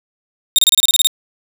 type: tone bursts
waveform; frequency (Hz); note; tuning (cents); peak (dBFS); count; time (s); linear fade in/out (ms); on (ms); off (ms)
sawtooth; 3689; A#7; -19; -5; 10; 0.56-1.071; 0; 25; 29
effects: none